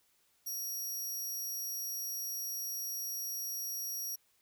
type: tone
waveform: 15% pulse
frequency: 5680 Hz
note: F8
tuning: 28 cents sharp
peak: -31 dBFS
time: 0.46-4.16 s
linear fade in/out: 10 ms
effects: white hiss -72 dBFS RMS until 4.41 s